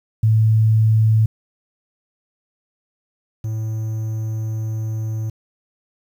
sine / triangle tone pair in turn, 110 / 110 Hz, A2 / A2, 0 / 0 cents, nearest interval unison, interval 0 cents, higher neither, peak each -11 / -19 dBFS, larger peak first, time 0.23-1.26 / 3.44-5.3 s, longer second, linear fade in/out 5 ms, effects 8-bit

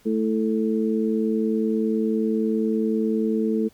harmonic tone, 110 Hz, A2, in tune, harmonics 2 / 3 / 4, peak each -22 / -27 / -25 dBFS, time 0.05-3.69 s, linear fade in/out 20 ms, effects pink hiss -57 dBFS RMS until 3.73 s

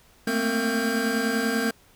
square tone cluster, 219.9 / 229.9 / 260.9 / 457.8 / 1588 Hz, A3 / A#3 / C4 / A#4 / G6, -1 / -24 / -5 / -31 / +22 cents, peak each -30 dBFS, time 0.27-1.71 s, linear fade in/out 5 ms, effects pink hiss -57 dBFS RMS until 1.95 s

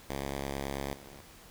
5% pulse tone with level steps, 69.2 Hz, C#2, 2 cents flat, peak -23 / -39 dBFS, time 0.09-1.22 s, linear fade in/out 10 ms, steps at 0.93 s, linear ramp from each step 2 ms, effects pink hiss -54 dBFS RMS until 1.5 s

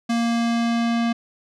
square tone with low-pass filter sweep, 233.1 Hz, A#3, in tune, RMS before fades -21 dBFS, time 0.09-1.13 s, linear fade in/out 10 ms, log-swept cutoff 7000 to 4000 Hz, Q 0.89, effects none

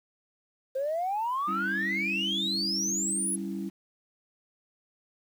sine exponential sweep, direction up, 518 to 10810 Hz, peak -26 dBFS, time 0.75-3.36 s, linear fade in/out 10 ms
sine chord, C# diminished, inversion second, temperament equal, 196 / 277.2 / 329.6 Hz, G3 / C#4 / E4, 0 / 0 / 0 cents, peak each -33 / -38 / -36 dBFS, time 1.47-3.7 s, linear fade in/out 20 ms
effects tanh soft clip ceiling -22 dBFS + 9-bit

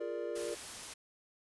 triangle chord, Bb dominant seventh, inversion second, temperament equal, 349.2 / 415.3 / 466.2 / 587.3 Hz, F4 / Ab4 / Bb4 / D5, 0 / 0 / 0 / 0 cents, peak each -40 / -41 / -38 / -40 dBFS, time 0-0.55 s, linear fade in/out 10 ms
white noise, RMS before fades -45 dBFS, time 0.35-0.94 s, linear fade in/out 10 ms
effects resampled to 24000 Hz

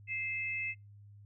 sine tone pair together, 2093 / 2605 Hz, C7 / E7, 0 / -21 cents, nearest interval major third, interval 379 cents, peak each -37 / -36 dBFS, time 0.07-0.75 s, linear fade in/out 50 ms, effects noise-tail reverb RT60 0.2 s tail -26 dB re dry + added 102 Hz sine -52 dBFS peak until 1.25 s

